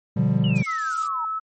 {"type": "chord", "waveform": "triangle", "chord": "G dominant seventh", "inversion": "first", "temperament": "just", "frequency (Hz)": [122.5, 147, 176.4, 196], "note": ["B2", "D3", "F3", "G3"], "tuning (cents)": [-14, 2, 18, 0], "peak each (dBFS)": -21, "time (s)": [0.16, 0.63], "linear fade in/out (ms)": 10}
{"type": "exponential sweep", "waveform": "sine", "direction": "down", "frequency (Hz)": [3000, 897], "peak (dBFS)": -29, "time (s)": [0.44, 1.25], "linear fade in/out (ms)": 2}
{"type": "noise", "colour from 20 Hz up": "violet", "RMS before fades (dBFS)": -31, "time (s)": [0.55, 1.08], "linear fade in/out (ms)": 20}
{"type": "tone", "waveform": "sine", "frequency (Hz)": 1300, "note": "E6", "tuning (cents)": -24, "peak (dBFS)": -24, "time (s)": [0.66, 1.4], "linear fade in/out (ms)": 20}
{"effects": ["MP3 32 kbps"]}